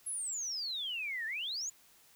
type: exponential two-way sweep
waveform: sine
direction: down then up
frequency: 11175 to 1733 to 7130 Hz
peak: -35 dBFS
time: 0.06-1.7 s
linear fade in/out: 10 ms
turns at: 1.26 s
effects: white hiss -63 dBFS RMS until 2.15 s